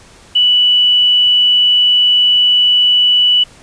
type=tone; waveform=sine; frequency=2960 Hz; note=F#7; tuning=in tune; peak=-7 dBFS; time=0.35-3.44 s; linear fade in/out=10 ms; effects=pink hiss -42 dBFS RMS until 3.62 s + resampled to 22050 Hz